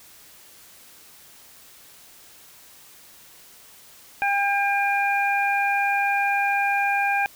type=harmonic tone; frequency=802 Hz; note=G5; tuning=39 cents sharp; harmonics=1 / 2 / 3; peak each=-22 / -25 / -25 dBFS; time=4.22-7.26 s; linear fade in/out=0 ms; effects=white hiss -49 dBFS RMS until 7.35 s